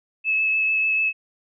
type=tone with vibrato; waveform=sine; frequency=2600 Hz; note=E7; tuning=24 cents flat; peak=-18 dBFS; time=0.24-1.13 s; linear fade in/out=50 ms; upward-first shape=triangle; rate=6.8 Hz; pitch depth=14 cents each way; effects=none